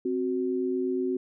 sine tone pair together, 261.6 / 370 Hz, C4 / F#4, 0 / 0 cents, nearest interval tritone, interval 600 cents, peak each -29 / -27 dBFS, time 0.05-1.17 s, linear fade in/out 5 ms, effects none

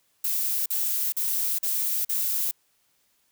violet noise bursts, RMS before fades -26 dBFS, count 5, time 0.24-2.512 s, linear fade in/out 5 ms, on 420 ms, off 43 ms, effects white hiss -68 dBFS RMS until 3.31 s

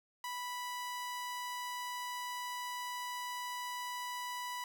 sawtooth tone, 986 Hz, B5, 3 cents flat, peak -35 dBFS, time 0.24-4.64 s, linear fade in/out 2 ms, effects 12-bit

